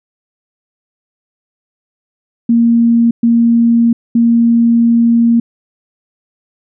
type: tone bursts at uneven times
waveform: sine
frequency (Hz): 233.1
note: A#3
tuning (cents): 0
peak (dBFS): -6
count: 3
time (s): 2.49-3.11 / 3.23-3.93 / 4.15-5.4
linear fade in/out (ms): 5
effects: none